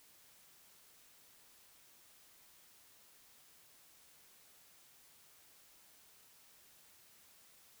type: silence
effects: white hiss -64 dBFS RMS until 7.8 s